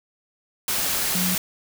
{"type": "tone in noise", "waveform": "sine", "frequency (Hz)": 182.2, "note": "F#3", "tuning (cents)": -26, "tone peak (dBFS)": -24, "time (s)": [1.15, 1.35], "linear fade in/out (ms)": 2, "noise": "white", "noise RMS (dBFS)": -24, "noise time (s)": [0.68, 1.38], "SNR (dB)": -3, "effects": []}